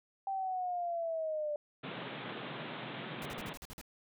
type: linear sweep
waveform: sine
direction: down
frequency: 784 to 587.3 Hz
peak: -33 dBFS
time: 0.27-1.56 s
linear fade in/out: 2 ms
type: band-pass noise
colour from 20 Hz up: pink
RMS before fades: -43 dBFS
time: 1.83-3.54 s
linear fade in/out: 10 ms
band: 120 to 3800 Hz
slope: 96 dB/octave
type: noise bursts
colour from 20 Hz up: pink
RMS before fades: -47 dBFS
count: 8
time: 3.22-3.813 s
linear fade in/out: 0 ms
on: 33 ms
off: 47 ms
effects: none